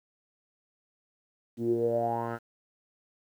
10% pulse tone with low-pass filter sweep, 116.54 Hz, A#2, in tune, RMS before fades -29 dBFS, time 1.57-2.39 s, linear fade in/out 50 ms, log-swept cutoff 270 to 1400 Hz, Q 8.9, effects 10-bit

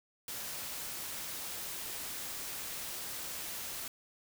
white noise, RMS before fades -41 dBFS, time 0.28-3.88 s, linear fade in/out 2 ms, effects none

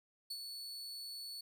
40% pulse tone with ADSR envelope, 4435 Hz, C#8, in tune, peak -38 dBFS, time 0.3-1.41 s, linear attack 9 ms, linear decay 57 ms, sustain -5 dB, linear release 5 ms, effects none

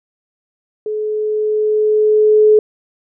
sine tone with level ramp, 427.4 Hz, G#4, 50 cents sharp, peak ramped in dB -18 to -5 dBFS, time 0.86-2.59 s, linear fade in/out 2 ms, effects none

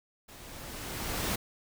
pink noise with level ramp, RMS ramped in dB -50 to -30 dBFS, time 0.28-1.36 s, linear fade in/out 10 ms, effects none

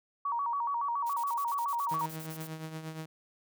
sine tone with vibrato, 1031 Hz, C6, 26 cents flat, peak -29 dBFS, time 0.25-2.06 s, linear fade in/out 5 ms, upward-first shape square, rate 7.1 Hz, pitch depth 160 cents each way
blue noise bursts, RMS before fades -46 dBFS, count 14, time 1.06-2.476 s, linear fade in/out 10 ms, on 77 ms, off 26 ms
sawtooth tone with tremolo, 158.7 Hz, D#3, 35 cents sharp, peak -32 dBFS, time 1.91-3.06 s, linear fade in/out 5 ms, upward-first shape triangle, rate 8.5 Hz, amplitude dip 65%
effects none

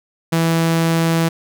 sawtooth tone, 164.81 Hz, E3, in tune, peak -10 dBFS, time 0.32-1.29 s, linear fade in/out 10 ms, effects none

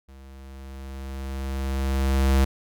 square tone with level ramp, 67.1 Hz, C2, 44 cents sharp, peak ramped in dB -45 to -16 dBFS, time 0.08-2.45 s, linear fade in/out 10 ms, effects none

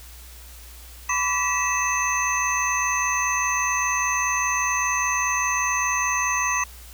sine tone cluster, 1001 / 1146 / 1949 / 2613 / 6240 Hz, B5 / D6 / B6 / E7 / G8, +23 / -43 / -23 / -16 / -9 cents, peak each -27 dBFS, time 1.09-6.64 s, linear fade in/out 5 ms, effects added 60 Hz sine -42 dBFS peak until 6.93 s + white hiss -46 dBFS RMS until 6.93 s

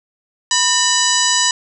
harmonic tone with a mistuned harmonic, 987 Hz, B5, 1 cent flat, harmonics 1 / 2 / 3 / 4 / 5 / 6 / 7 / 8, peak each -21 / -21 / -21 / -21 / -21 / -21 / -21 / -21 dBFS, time 0.51-1.51 s, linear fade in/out 2 ms, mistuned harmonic 2, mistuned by -140 cents, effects none

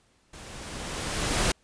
pink noise with level ramp, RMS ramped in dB -45 to -23 dBFS, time 0.33-1.52 s, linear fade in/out 5 ms, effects pink hiss -65 dBFS RMS until 1.63 s + resampled to 22050 Hz

